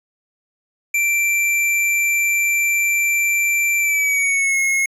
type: tone with pitch glide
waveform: square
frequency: 2349 to 2167 Hz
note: D7 to C#7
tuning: 0 to -40 cents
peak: -16 dBFS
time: 0.94-4.86 s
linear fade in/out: 5 ms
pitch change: -140 cents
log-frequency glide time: 3.79-4.58 s
effects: resampled to 32000 Hz